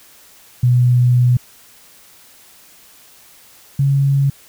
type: tone pair in turn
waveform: sine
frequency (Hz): 123.47 / 138.59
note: B2 / C#3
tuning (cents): 0 / 0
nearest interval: major second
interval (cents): 200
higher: second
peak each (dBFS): -9 / -11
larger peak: first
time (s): 0.63-1.37 / 3.79-4.3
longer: first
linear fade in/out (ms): 5
effects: white hiss -46 dBFS RMS until 4.48 s